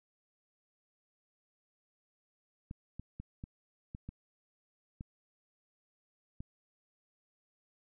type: clicks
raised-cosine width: 5 ms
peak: -30 dBFS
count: 8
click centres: 2.711 / 2.996 / 3.2 / 3.439 / 3.949 / 4.09 / 5.009 / 6.405 s
effects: none